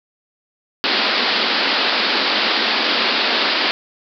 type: band-pass noise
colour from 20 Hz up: white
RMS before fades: -18 dBFS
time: 0.84-3.71 s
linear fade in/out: 0 ms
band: 200 to 4900 Hz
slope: 96 dB/octave
effects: none